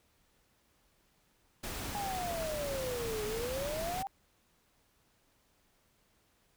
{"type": "noise", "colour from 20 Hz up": "pink", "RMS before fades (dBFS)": -40, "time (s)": [1.63, 4.03], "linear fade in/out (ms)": 10}
{"type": "exponential two-way sweep", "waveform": "sine", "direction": "down then up", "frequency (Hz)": [830.6, 415.3, 796], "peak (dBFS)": -35, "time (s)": [1.95, 4.07], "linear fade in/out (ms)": 0, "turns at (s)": 3.25}
{"effects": ["pink hiss -71 dBFS RMS until 6.56 s"]}